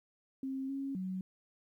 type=tone with pitch steps; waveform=sine; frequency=266.8 / 273.5 / 186.9 Hz; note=C4 / C#4 / F#3; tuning=+34 / -23 / +18 cents; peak=-35 dBFS; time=0.43-1.21 s; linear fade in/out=2 ms; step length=260 ms; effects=12-bit